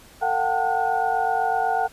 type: tone cluster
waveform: sine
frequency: 452.3 / 719 / 767 / 887 / 1445 Hz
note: A4 / F#5 / G5 / A5 / F#6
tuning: +48 / -50 / -38 / +14 / -41 cents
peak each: -30 / -25 / -22 / -30 / -30 dBFS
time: 0.21-1.88 s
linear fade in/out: 20 ms
effects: pink hiss -49 dBFS RMS until 1.92 s + resampled to 32000 Hz